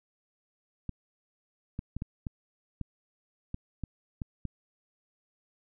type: clicks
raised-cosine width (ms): 5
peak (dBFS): -22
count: 10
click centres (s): 0.893 / 1.791 / 1.966 / 2.021 / 2.268 / 2.813 / 3.544 / 3.837 / 4.218 / 4.453
effects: none